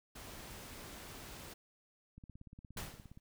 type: noise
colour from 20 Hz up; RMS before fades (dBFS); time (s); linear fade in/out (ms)
pink; -50; 0.15-1.54; 10
type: click train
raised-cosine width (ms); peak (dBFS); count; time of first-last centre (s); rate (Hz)
5; -40; 18; 2.18-3.174; 17.1
type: noise with exponential decay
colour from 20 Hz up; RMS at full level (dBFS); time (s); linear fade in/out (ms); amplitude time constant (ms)
pink; -40; 2.77-3.2; 2; 93
effects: none